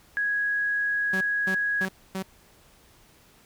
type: tone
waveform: sine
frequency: 1661.2 Hz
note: G#6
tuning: in tune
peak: -23 dBFS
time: 0.17-1.85 s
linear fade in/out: 0 ms
type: tone bursts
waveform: sawtooth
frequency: 190 Hz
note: F#3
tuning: 46 cents sharp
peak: -25 dBFS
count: 4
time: 1.13-2.226 s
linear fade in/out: 5 ms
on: 79 ms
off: 260 ms
effects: pink hiss -57 dBFS RMS until 3.45 s

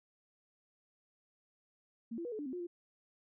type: tone with pitch steps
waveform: sine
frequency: 229.8 / 338.8 / 483.8 / 431 / 293.6 / 259.2 / 357.4 / 347.5 Hz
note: A#3 / E4 / B4 / A4 / D4 / C4 / F4 / F4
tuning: -25 / +48 / -36 / -36 / 0 / -16 / +40 / -9 cents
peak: -38 dBFS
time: 2.11-2.67 s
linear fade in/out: 10 ms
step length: 70 ms
effects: none

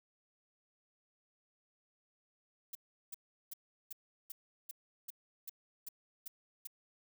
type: noise bursts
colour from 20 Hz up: violet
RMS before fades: -44 dBFS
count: 11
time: 2.73-6.672 s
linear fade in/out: 5 ms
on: 22 ms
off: 370 ms
effects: none

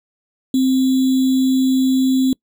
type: tone with sample-and-hold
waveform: sine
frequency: 261.6 Hz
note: C4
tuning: in tune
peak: -12 dBFS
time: 0.54-2.33 s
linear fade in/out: 2 ms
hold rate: 3675 Hz
effects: noise-tail reverb RT60 0.1 s tail -26 dB re dry

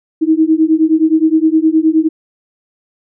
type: beating tone pair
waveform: sine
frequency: 312.9 / 322.5 Hz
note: D#4 / E4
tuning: +10 / -38 cents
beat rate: 9.6 Hz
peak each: -11 dBFS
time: 0.21-2.09 s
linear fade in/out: 20 ms
effects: none

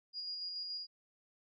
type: tone with tremolo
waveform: sine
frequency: 4861 Hz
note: D#8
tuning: 41 cents flat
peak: -38 dBFS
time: 0.13-0.87 s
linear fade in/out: 50 ms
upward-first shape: square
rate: 7 Hz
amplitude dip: 25%
effects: none

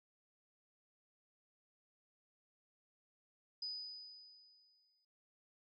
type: tone with exponential decay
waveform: sine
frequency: 4978 Hz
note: D#8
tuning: in tune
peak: -39 dBFS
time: 3.62-5.05 s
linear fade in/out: 5 ms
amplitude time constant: 310 ms
effects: AAC 32 kbps

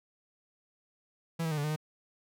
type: tone with pitch steps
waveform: 45% pulse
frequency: 165.4 / 161.2 / 152.5 / 144.6 / 151.9 / 154.1 Hz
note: E3 / E3 / D#3 / D3 / D#3 / D#3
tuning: +6 / -38 / -34 / -27 / -41 / -16 cents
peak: -30 dBFS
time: 1.39-1.762 s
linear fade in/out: 10 ms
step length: 62 ms
effects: none

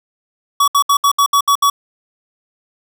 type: tone bursts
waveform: square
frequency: 1132 Hz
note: C#6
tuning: 36 cents sharp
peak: -10 dBFS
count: 8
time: 0.6-1.7 s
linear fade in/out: 5 ms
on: 78 ms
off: 68 ms
effects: none

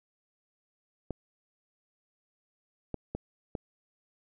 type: clicks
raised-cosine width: 2 ms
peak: -20 dBFS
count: 4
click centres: 1.107 / 2.943 / 3.15 / 3.552 s
effects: none

